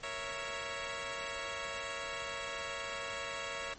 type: chord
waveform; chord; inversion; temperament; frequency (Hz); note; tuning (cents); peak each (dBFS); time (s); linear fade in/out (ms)
10% pulse; A# diminished; none; equal; 466.2 / 554.4 / 659.3; A#4 / C#5 / E5; 0 / 0 / 0; -37 / -32 / -35; 0.03-3.74; 5
effects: pink hiss -54 dBFS RMS until 3.78 s + MP3 32 kbps